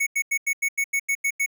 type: tone bursts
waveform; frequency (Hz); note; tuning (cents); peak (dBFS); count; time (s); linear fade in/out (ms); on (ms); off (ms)
square; 2217; C#7; 0; -21; 10; 0-1.462; 10; 67; 88
effects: none